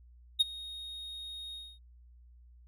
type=tone with ADSR envelope; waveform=triangle; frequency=3729 Hz; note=A#7; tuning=in tune; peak=-18 dBFS; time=0.39-1.79 s; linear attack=19 ms; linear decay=22 ms; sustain=-21 dB; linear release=250 ms; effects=added 60 Hz sine -54 dBFS peak until 2.67 s